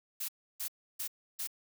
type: noise bursts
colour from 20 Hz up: blue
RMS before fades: -37 dBFS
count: 4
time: 0.2-1.474 s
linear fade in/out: 10 ms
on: 86 ms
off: 310 ms
effects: none